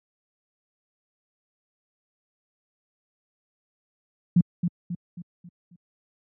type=tone with echo; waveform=sine; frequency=174.61 Hz; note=F3; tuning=in tune; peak=-13 dBFS; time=4.36-4.41 s; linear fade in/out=5 ms; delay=270 ms; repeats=5; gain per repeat=-7 dB; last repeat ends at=5.76 s; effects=high-pass 100 Hz 12 dB/octave